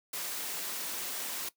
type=noise; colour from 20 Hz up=white; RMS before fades=-37 dBFS; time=0.13-1.49 s; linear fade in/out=5 ms; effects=noise-tail reverb RT60 0.1 s tail -18 dB re dry + high-pass 200 Hz 12 dB/octave